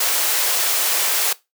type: high-pass noise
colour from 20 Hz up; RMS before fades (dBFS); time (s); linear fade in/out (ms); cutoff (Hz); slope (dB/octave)
white; -19; 0-1.33; 5; 410; 24
effects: noise-tail reverb RT60 0.2 s tail -19 dB re dry